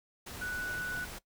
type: tone in noise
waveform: sine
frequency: 1480 Hz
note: F#6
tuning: in tune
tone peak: -34 dBFS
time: 0.41-1.05 s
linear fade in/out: 10 ms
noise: pink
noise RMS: -44 dBFS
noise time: 0.26-1.19 s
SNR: +7 dB
effects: noise-tail reverb RT60 0.1 s tail -19 dB re dry